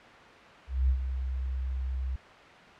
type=tone with ADSR envelope; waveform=sine; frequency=64.9 Hz; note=C2; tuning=13 cents flat; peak=-20 dBFS; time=0.67-2.16 s; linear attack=220 ms; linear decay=80 ms; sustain=-9 dB; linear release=4 ms; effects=white hiss -49 dBFS RMS until 2.79 s + low-pass 2000 Hz 12 dB/octave